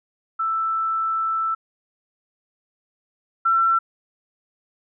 sine tone pair in turn, 1324 / 1346.4 Hz, E6 / E6, +7 / +36 cents, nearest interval unison, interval 29 cents, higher second, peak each -20 / -15 dBFS, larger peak second, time 0.39-1.55 / 3.45-3.79 s, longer first, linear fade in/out 10 ms, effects none

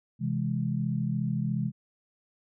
sine chord, C augmented, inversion none, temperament equal, 130.81 / 164.81 / 207.7 Hz, C3 / E3 / G#3, 0 / 0 / 0 cents, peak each -30 / -31 / -31 dBFS, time 0.19-1.72 s, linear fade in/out 50 ms, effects none

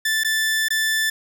sawtooth tone with dropouts, 1760 Hz, A6, in tune, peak -15 dBFS, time 0.05-1.1 s, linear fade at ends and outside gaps 5 ms, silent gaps 0.236-0.246 / 0.685-0.704 s, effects none

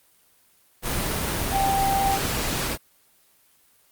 sine tone in noise, 784 Hz, G5, in tune, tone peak -20 dBFS, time 1.51-2.19 s, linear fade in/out 50 ms, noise pink, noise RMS -26 dBFS, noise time 0.82-2.78 s, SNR +3 dB, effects white hiss -60 dBFS RMS until 3.91 s + Opus 24 kbps

